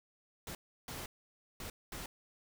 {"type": "noise bursts at uneven times", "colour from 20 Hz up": "pink", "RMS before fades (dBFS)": -44, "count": 4, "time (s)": [[0.47, 0.55], [0.88, 1.06], [1.6, 1.7], [1.92, 2.06]], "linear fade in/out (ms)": 2, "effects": []}